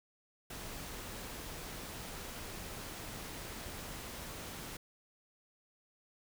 pink noise, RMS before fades -45 dBFS, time 0.5-4.77 s, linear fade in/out 5 ms, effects none

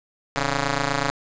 5% pulse ring-modulated tone, 140.7 Hz, C#3, 26 cents sharp, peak -7 dBFS, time 0.36-1.1 s, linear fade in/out 0 ms, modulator 408 Hz, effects resampled to 16000 Hz + 8-bit

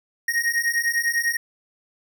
square beating tone pair, 1864.7 / 1874.7 Hz, A#6 / A#6, 0 / +9 cents, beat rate 10 Hz, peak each -24 dBFS, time 0.28-1.37 s, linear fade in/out 5 ms, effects none

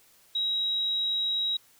sine tone, 3837 Hz, A#7, 49 cents sharp, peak -25 dBFS, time 0.35-1.57 s, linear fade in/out 5 ms, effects white hiss -60 dBFS RMS until 1.79 s

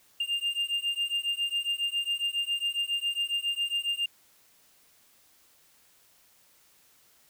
triangle beating tone pair, 2800 / 2807.3 Hz, F7 / F7, +4 / +8 cents, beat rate 7.3 Hz, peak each -29 dBFS, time 0.2-4.06 s, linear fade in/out 5 ms, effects white hiss -62 dBFS RMS until 7.29 s

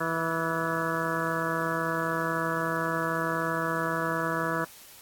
harmonic tone with a mistuned harmonic, 163.8 Hz, E3, 11 cents flat, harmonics 1 / 2 / 3 / 4 / 6 / 7 / 8 / 9 / 10, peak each -35 / -35 / -35 / -35 / -35 / -35 / -35 / -35 / -35 dBFS, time 0-4.65 s, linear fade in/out 10 ms, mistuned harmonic 10, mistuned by +63 cents, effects white hiss -50 dBFS RMS until 5.01 s + AAC 64 kbps

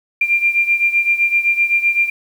sine beating tone pair, 2382 / 2389.8 Hz, D7 / D7, +24 / +30 cents, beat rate 7.8 Hz, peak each -14 / -18 dBFS, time 0.21-2.1 s, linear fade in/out 5 ms, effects 7-bit

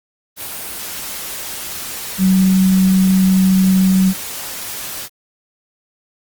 sine tone in noise, 188.7 Hz, F#3, 34 cents sharp, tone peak -9 dBFS, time 2.18-4.14 s, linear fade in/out 50 ms, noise white, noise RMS -27 dBFS, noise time 0.36-5.09 s, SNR +15 dB, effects Opus 24 kbps

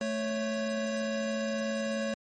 square tone pair together, 220 / 554.4 Hz, A3 / C#5, 0 / 0 cents, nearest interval octave + major third, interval 1600 cents, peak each -33 / -33 dBFS, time 0.01-2.14 s, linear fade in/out 2 ms, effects MP3 32 kbps

